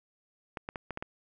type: clicks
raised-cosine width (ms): 0.5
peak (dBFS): -21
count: 6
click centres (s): 0.572 / 0.689 / 0.758 / 0.907 / 0.974 / 1.025
effects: none